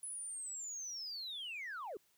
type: linear sweep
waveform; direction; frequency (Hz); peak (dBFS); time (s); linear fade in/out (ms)
sine; down; 10300 to 349.2; -40; 0.03-1.97; 2
effects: tanh soft clip ceiling -39 dBFS + white hiss -73 dBFS RMS until 2.17 s